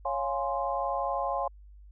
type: chord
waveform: sine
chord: Db major seventh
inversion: none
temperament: equal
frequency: 554.4 / 698.5 / 830.6 / 1046.5 Hz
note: Db5 / F5 / Ab5 / C6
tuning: 0 / 0 / 0 / 0 cents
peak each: -33 dBFS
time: 0.05-1.48 s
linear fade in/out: 5 ms
effects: added 50 Hz sine -48 dBFS peak until 1.91 s